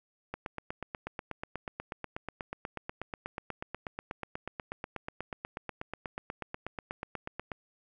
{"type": "click train", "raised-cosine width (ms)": 0.5, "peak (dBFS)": -21, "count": 60, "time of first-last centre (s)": [0.34, 7.518], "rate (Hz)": 8.22, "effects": []}